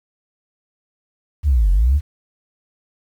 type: linear two-way sweep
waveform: sine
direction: down then up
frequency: 78.1 to 43.65 to 78.1 Hz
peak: -10 dBFS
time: 1.43-2.01 s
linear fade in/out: 50 ms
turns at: 1.71 s
effects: tanh soft clip ceiling -8 dBFS + 8-bit